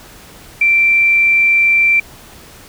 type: tone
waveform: sine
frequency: 2349 Hz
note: D7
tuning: in tune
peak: -8 dBFS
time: 0.61-2 s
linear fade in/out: 5 ms
effects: pink hiss -39 dBFS RMS until 2.68 s